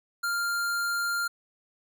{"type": "tone", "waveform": "square", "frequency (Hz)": 1396.9, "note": "F6", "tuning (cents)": 0, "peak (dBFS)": -27, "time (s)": [0.23, 1.28], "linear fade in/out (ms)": 10, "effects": []}